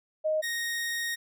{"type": "tone pair in turn", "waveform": ["sine", "sawtooth"], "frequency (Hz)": [622.3, 1864.8], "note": ["D#5", "A#6"], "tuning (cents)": [0, 0], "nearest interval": "octave + perfect fifth", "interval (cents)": 1900, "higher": "second", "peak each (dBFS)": [-24, -26], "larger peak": "first", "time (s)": [[0.24, 0.42], [0.42, 1.16]], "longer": "second", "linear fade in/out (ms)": 20, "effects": []}